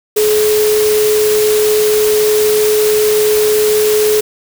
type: tone in noise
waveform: sine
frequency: 425.9 Hz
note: G#4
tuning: 44 cents sharp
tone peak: -9 dBFS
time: 0.16-4.21 s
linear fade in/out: 10 ms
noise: white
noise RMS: -19 dBFS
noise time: 0.16-4.21 s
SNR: +7 dB
effects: none